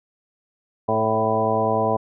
harmonic tone with a mistuned harmonic, 110 Hz, A2, in tune, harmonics 1 / 2 / 3 / 4 / 5 / 6 / 7 / 9, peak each -29 / -28 / -32 / -25 / -26 / -24 / -25 / -25 dBFS, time 0.88-1.97 s, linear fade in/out 10 ms, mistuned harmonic 5, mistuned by +15 cents, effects none

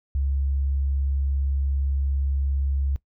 sine tone, 68.7 Hz, C#2, 15 cents flat, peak -21 dBFS, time 0.15-2.96 s, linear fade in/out 0 ms, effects noise-tail reverb RT60 0.1 s tail -20 dB re dry

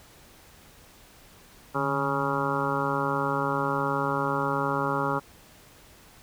harmonic tone with a mistuned harmonic, 138.59 Hz, C#3, in tune, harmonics 1 / 2 / 3 / 4 / 6 / 7 / 8 / 9 / 10, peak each -33 / -33 / -33 / -33 / -33 / -33 / -33 / -33 / -33 dBFS, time 1.74-5.2 s, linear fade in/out 20 ms, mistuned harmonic 1, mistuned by +100 cents, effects pink hiss -53 dBFS RMS until 6.22 s

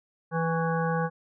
harmonic tone with a mistuned harmonic, 164.8 Hz, E3, in tune, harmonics 1 / 3 / 5 / 7 / 9 / 10, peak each -27 / -30 / -32 / -34 / -36 / -39 dBFS, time 0.31-1.1 s, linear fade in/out 50 ms, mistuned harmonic 7, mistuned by -50 cents, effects none

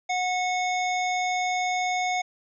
harmonic tone with a mistuned harmonic, 731 Hz, F#5, 21 cents flat, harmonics 1 / 3 / 5 / 7 / 9, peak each -25 / -29 / -37 / -43 / -37 dBFS, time 0.09-2.22 s, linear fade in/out 10 ms, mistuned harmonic 5, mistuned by -17 cents, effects none

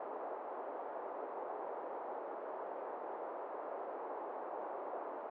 white band-pass noise, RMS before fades -44 dBFS, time 0-5.3 s, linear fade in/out 5 ms, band 390 to 900 Hz, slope 24 dB/octave, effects none

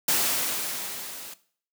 white noise with level ramp, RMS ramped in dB -22 to -41 dBFS, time 0.08-1.34 s, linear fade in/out 5 ms, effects noise-tail reverb RT60 0.5 s tail -17 dB re dry + high-pass 150 Hz 12 dB/octave

